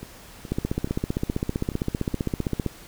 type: two click trains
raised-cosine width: 3 ms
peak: -23 / -11 dBFS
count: 6 / 34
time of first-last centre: 0.03-2.14 / 0.52-2.663 s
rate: 2.37 / 15.4 Hz
effects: pink hiss -46 dBFS RMS until 2.87 s